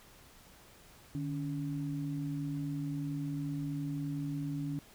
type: tone pair together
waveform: sine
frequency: 150 / 281.5 Hz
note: D3 / C#4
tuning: +37 / +27 cents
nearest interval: major seventh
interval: 1090 cents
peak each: -36 / -37 dBFS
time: 1.15-4.79 s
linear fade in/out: 0 ms
effects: pink hiss -58 dBFS RMS until 4.94 s